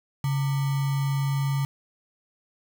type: tone with sample-and-hold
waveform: sine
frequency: 138.59 Hz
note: C#3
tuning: in tune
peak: -22 dBFS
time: 0.24-1.65 s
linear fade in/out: 2 ms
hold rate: 1050 Hz
effects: none